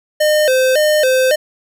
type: tone with vibrato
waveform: square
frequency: 561 Hz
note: C#5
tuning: 21 cents sharp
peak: -11 dBFS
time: 0.2-1.36 s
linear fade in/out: 10 ms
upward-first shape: square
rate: 1.8 Hz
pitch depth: 140 cents each way
effects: none